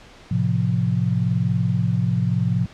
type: chord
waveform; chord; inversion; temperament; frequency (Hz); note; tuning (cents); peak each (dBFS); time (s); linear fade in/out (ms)
sine; F major; first; equal; 110 / 130.81 / 174.61; A2 / C3 / F3; 0 / 0 / 0; -22; 0.31-2.66; 5
effects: pink hiss -46 dBFS RMS until 2.73 s + low-pass 5000 Hz 12 dB/octave

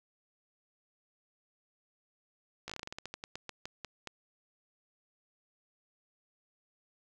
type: slowing click train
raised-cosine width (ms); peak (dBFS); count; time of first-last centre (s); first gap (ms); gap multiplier
0.2; -23; 18; 2.68-4.073; 16; 1.18
effects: none

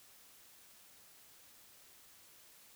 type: silence
effects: white hiss -61 dBFS RMS until 2.75 s

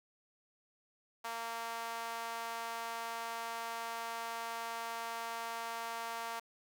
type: tone with high-pass filter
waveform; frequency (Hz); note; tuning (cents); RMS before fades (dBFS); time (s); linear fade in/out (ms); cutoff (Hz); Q
sawtooth; 230.1; A#3; -22; -41; 1.24-6.4; 10; 890; 2.1
effects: 10-bit

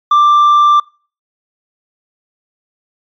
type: tone with tanh clipping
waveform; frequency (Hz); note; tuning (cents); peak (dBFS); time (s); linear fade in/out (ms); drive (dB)
sine; 1180; D6; +8; -6; 0.11-0.8; 5; 3
effects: noise-tail reverb RT60 0.4 s tail -25 dB re dry + MP3 96 kbps

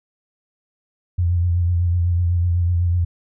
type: tone with vibrato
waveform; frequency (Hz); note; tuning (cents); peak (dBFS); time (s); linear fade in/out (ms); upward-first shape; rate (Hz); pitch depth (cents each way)
sine; 87.2; F2; -2; -15; 1.18-3.05; 10; triangle; 8; 49
effects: none

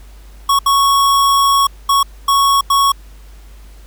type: tone bursts at uneven times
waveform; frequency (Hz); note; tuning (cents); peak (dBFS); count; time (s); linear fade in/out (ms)
square; 1108.7; C#6; 0; -10; 5; 0.49-0.59 / 0.66-1.67 / 1.89-2.03 / 2.28-2.61 / 2.7-2.92; 5
effects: added 50 Hz sine -35 dBFS peak until 3.86 s + pink hiss -48 dBFS RMS until 3.86 s

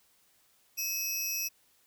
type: tone pair together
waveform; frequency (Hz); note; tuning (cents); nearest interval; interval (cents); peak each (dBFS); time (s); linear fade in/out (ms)
25% pulse; 2582 / 5756; E7 / F#8; -37 / -49; octave + major second; 1388; -32 / -28; 0.77-1.49; 20
effects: white hiss -67 dBFS RMS until 1.86 s

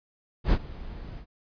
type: noise with ADSR envelope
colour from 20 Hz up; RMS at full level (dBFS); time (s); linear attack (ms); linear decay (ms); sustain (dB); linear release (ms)
brown; -19; 0.44-1.26; 86; 54; -20; 79
effects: resampled to 11025 Hz

